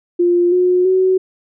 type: tone with pitch steps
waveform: sine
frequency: 350 / 361.9 / 374.3 Hz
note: F4 / F#4 / F#4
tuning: +4 / -38 / +20 cents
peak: -10 dBFS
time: 0.19-1.18 s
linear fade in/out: 10 ms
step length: 330 ms
effects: none